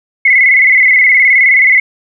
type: tone with vibrato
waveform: sine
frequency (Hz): 2093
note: C7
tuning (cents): 0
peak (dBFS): -4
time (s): 0.25-1.8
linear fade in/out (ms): 5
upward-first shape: square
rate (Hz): 19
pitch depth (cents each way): 65
effects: none